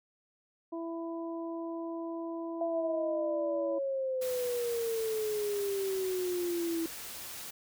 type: harmonic tone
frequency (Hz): 332.3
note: E4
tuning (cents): +14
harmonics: 1 / 2 / 3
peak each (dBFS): -36 / -42 / -46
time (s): 0.72-3.79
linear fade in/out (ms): 10
type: exponential sweep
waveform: sine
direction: down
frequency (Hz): 675 to 326.7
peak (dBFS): -30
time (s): 2.61-6.86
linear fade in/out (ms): 2
type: noise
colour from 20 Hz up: white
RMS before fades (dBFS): -43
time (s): 4.21-7.51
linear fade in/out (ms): 10
effects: none